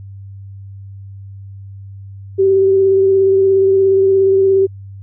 sine tone with vibrato, 386.6 Hz, G4, 24 cents flat, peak -8 dBFS, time 2.38-4.67 s, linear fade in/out 20 ms, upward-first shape sine, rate 17 Hz, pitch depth 18 cents each way, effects added 98 Hz sine -30 dBFS peak until 5.02 s

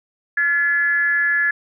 sine tone with frequency modulation, 1708 Hz, G#6, 48 cents sharp, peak -15 dBFS, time 0.37-1.51 s, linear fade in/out 5 ms, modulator 314 Hz, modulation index 0.43, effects none

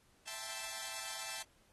5% pulse chord, A minor seventh, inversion second, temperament equal, 659.3 / 784 / 880 / 1046.5 Hz, E5 / G5 / A5 / C6, 0 / 0 / 0 / 0 cents, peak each -36 / -37 / -34 / -38 dBFS, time 0.27-1.43 s, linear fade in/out 10 ms, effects pink hiss -70 dBFS RMS until 1.72 s + AAC 32 kbps

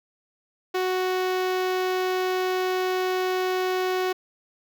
sawtooth tone with notch filter, 370 Hz, F#4, in tune, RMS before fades -25 dBFS, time 0.74-4.13 s, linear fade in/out 10 ms, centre 9100 Hz, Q 0.66, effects none

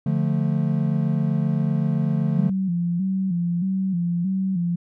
triangle chord, D minor, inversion none, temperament equal, 146.83 / 174.61 / 220 Hz, D3 / F3 / A3, 0 / 0 / 0 cents, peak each -20 / -22 / -23 dBFS, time 0.06-2.5 s, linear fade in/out 5 ms
sine tone with vibrato, 181.5 Hz, F#3, 33 cents flat, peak -20 dBFS, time 2.37-4.76 s, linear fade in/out 10 ms, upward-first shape square, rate 1.6 Hz, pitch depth 84 cents each way
effects none

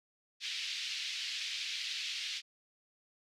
white band-pass noise, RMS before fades -39 dBFS, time 0.4-2.42 s, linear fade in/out 50 ms, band 2300 to 4600 Hz, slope 24 dB/octave, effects none

